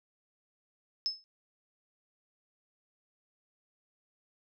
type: tone with exponential decay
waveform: sine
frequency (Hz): 5220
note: E8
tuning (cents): -18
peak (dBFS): -25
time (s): 1.06-1.24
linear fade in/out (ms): 0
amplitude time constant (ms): 38
effects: none